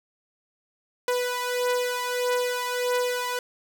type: beating tone pair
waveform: sawtooth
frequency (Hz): 493.5 / 495.1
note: B4 / B4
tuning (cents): -1 / +4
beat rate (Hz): 1.6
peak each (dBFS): -22 / -25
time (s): 1.08-3.39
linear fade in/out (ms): 2
effects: none